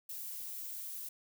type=noise; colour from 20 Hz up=violet; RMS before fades=-43 dBFS; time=0.09-1.09 s; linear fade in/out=5 ms; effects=none